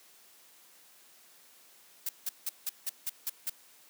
blue noise bursts, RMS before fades -33 dBFS, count 8, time 2.06-3.498 s, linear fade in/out 5 ms, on 31 ms, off 170 ms, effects white hiss -59 dBFS RMS until 3.89 s + high-pass 200 Hz 12 dB/octave

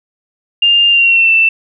sine tone with pitch glide, 2804 to 2668 Hz, F7 to E7, +6 to +20 cents, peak -6 dBFS, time 0.62-1.49 s, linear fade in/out 5 ms, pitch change -86 cents, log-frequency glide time 0.89-1.32 s, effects none

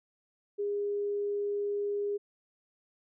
sine tone, 408.1 Hz, G#4, 30 cents flat, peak -29 dBFS, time 0.58-2.18 s, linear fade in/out 20 ms, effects none

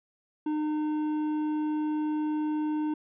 triangle tone with hard clipping, 304.7 Hz, D#4, 36 cents flat, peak -28 dBFS, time 0.46-2.94 s, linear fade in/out 5 ms, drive 10 dB, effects resampled to 8000 Hz

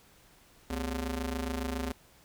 sawtooth ring-modulated tone, 160.6 Hz, E3, 45 cents flat, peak -25 dBFS, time 0.7-1.92 s, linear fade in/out 5 ms, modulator 93.9 Hz, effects pink hiss -60 dBFS RMS until 2.24 s

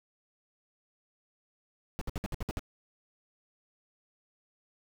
brown noise bursts, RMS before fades -33 dBFS, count 8, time 1.99-2.594 s, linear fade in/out 0 ms, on 23 ms, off 60 ms, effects none

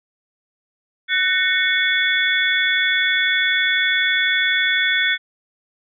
sine tone cluster, 1496 / 1828 / 2206 / 3440 Hz, F#6 / A#6 / C#7 / A7, +19 / -34 / -9 / -40 cents, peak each -21 dBFS, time 1.08-5.18 s, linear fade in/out 50 ms, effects none

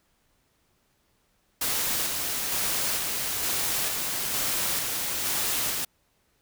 white noise with tremolo, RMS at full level -27 dBFS, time 1.61-5.85 s, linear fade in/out 5 ms, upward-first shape square, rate 1.1 Hz, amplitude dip 25%, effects pink hiss -69 dBFS RMS until 6.41 s

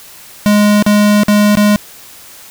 square tone with dropouts, 207.7 Hz, G#3, in tune, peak -7 dBFS, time 0.46-1.76 s, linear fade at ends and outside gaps 0 ms, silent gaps 0.825-0.864 / 1.234-1.283 / 1.553-1.572 s, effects white hiss -36 dBFS RMS until 2.5 s

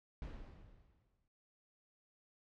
brown noise with exponential decay, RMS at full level -44 dBFS, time 0.22-1.28 s, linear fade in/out 1 ms, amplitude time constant 230 ms, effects noise-tail reverb RT60 0.1 s tail -26 dB re dry + low-pass 4000 Hz 12 dB/octave

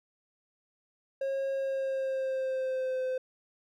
triangle tone with pitch glide, 542 to 515.1 Hz, C#5 to C5, -39 to -27 cents, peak -27 dBFS, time 1.21-3.18 s, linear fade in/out 5 ms, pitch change -88 cents, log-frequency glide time 1.52-3.03 s, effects none

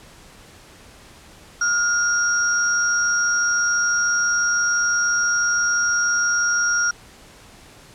sine tone pair together, 1412 / 5643 Hz, F6 / F8, +19 / +17 cents, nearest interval 2 octaves, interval 2398 cents, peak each -18 / -22 dBFS, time 1.61-6.91 s, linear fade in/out 5 ms, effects pink hiss -46 dBFS RMS until 7.94 s + low-pass 10000 Hz 12 dB/octave

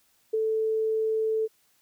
sine tone with ADSR envelope, 440 Hz, A4, in tune, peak -21 dBFS, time 0.33-1.48 s, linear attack 11 ms, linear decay 17 ms, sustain -2 dB, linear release 33 ms, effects white hiss -66 dBFS RMS until 1.81 s

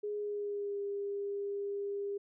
sine tone with pitch glide, 415.7 to 402.5 Hz, G#4 to G4, +2 to +46 cents, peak -34 dBFS, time 0.03-2.18 s, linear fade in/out 10 ms, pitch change -56 cents, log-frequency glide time 0.17-0.8 s, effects none

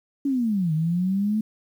sine linear two-way sweep, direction down then up, 285.5 to 153.1 to 219.8 Hz, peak -20 dBFS, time 0.25-1.41 s, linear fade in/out 5 ms, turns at 0.73 s, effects 9-bit

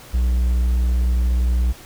triangle tone, 61 Hz, B1, 21 cents flat, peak -13 dBFS, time 0.13-1.73 s, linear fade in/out 20 ms, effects pink hiss -42 dBFS RMS until 1.85 s

